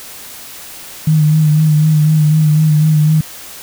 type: tone with vibrato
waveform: sine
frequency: 153.9 Hz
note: D#3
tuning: 19 cents flat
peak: -7 dBFS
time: 1.07-3.21 s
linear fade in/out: 5 ms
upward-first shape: sine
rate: 4 Hz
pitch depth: 34 cents each way
effects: white hiss -32 dBFS RMS until 3.62 s